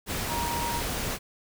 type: tone in noise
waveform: sine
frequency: 943 Hz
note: A#5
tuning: 20 cents sharp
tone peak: -30 dBFS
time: 0.27-0.82 s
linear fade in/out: 50 ms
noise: pink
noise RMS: -31 dBFS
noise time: 0.06-1.19 s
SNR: -2 dB
effects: none